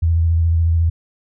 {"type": "tone with vibrato", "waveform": "sine", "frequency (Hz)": 82.9, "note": "E2", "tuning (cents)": 10, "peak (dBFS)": -12, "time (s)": [0.02, 0.9], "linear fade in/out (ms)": 10, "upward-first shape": "square", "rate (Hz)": 14, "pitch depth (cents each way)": 25, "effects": []}